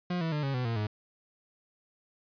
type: tone with pitch steps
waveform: 40% pulse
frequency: 178.1 / 163.32 / 149.76 / 137.33 / 125.94 / 115.48 / 105.9 Hz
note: F3 / E3 / D3 / C#3 / B2 / A#2 / G#2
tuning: +34 / -16 / +34 / -16 / +34 / -16 / +34 cents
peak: -28 dBFS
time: 0.1-0.87 s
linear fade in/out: 5 ms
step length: 110 ms
effects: resampled to 11025 Hz